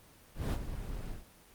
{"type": "noise with ADSR envelope", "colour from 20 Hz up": "brown", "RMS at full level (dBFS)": -28, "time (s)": [0.34, 1.25], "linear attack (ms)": 180, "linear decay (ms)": 57, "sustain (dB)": -11, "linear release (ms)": 140, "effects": ["pink hiss -59 dBFS RMS until 1.54 s", "Opus 24 kbps"]}